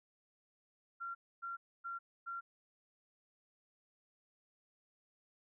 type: tone bursts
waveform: sine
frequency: 1375 Hz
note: F6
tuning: 27 cents flat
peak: -40 dBFS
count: 4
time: 1-2.41 s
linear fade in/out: 20 ms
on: 150 ms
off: 270 ms
effects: none